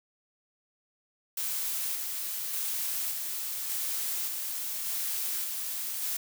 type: noise with tremolo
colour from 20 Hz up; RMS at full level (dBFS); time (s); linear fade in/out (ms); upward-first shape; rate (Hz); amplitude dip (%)
blue; -32; 1.37-6.17; 5; square; 0.86; 25
effects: none